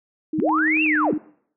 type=tone with pitch glide; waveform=sine; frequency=312.2 to 305.2 Hz; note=D#4 to D#4; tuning=+6 to -33 cents; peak=-21 dBFS; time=0.33-1.18 s; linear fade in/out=5 ms; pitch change=-39 cents; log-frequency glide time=0.83-0.91 s
type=linear two-way sweep; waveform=sine; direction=up then down; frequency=123.3 to 2794 to 123.3 Hz; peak=-18 dBFS; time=0.38-1.14 s; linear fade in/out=10 ms; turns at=0.83 s
type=click train; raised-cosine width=0.5 ms; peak=-25 dBFS; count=8; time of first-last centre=0.4-1.048 s; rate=10.8 Hz
effects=noise-tail reverb RT60 0.6 s tail -21 dB re dry